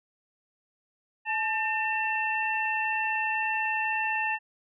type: tone cluster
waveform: sine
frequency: 865 / 1801 / 2691 Hz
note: A5 / A6 / E7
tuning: -30 / +40 / +35 cents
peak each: -30 dBFS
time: 1.25-4.39 s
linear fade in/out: 50 ms
effects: none